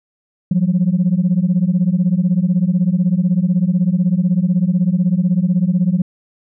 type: beating tone pair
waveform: sine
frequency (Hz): 172 / 188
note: F3 / F#3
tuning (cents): -26 / +28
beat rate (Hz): 16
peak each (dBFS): -14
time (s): 0.51-6.02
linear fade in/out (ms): 5
effects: tanh soft clip ceiling -7 dBFS